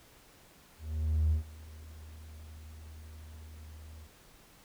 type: tone with ADSR envelope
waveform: triangle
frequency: 77.78 Hz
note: D#2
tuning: in tune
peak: -20 dBFS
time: 0.78-4.08 s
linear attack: 530 ms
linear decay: 120 ms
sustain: -24 dB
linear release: 47 ms
effects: tanh soft clip ceiling -21 dBFS + pink hiss -59 dBFS RMS until 4.64 s